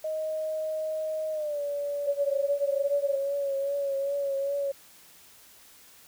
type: tone with pitch glide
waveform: sine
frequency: 626 to 574 Hz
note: D#5 to D5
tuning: +10 to -40 cents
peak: -28 dBFS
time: 0.04-3.16 s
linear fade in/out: 5 ms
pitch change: -150 cents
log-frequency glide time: 1.32-1.61 s
type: tone with vibrato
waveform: sine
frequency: 557 Hz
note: C#5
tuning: 8 cents sharp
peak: -26 dBFS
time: 2.06-4.72 s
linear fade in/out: 10 ms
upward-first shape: triangle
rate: 2.5 Hz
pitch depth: 40 cents each way
effects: white hiss -54 dBFS RMS until 6.07 s